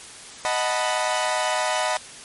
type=chord; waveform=sawtooth; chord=B dominant seventh; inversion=first; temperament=equal; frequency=622.3 / 740 / 880 / 987.8 Hz; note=D#5 / F#5 / A5 / B5; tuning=0 / 0 / 0 / 0 cents; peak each=-22 / -23 / -26 / -23 dBFS; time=0.45-1.97 s; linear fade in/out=0 ms; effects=white hiss -41 dBFS RMS until 2.24 s + MP3 48 kbps